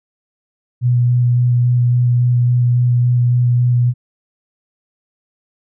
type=tone with vibrato; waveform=sine; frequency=122.4 Hz; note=B2; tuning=15 cents flat; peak=-10 dBFS; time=0.81-3.94 s; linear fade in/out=50 ms; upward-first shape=square; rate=3.6 Hz; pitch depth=9 cents each way; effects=none